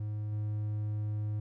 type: tone with level steps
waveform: triangle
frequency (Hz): 105.7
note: G#2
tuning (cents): +31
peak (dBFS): -31 / -29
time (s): 0-1.4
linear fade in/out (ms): 5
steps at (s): 0.32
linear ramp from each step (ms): 5
effects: none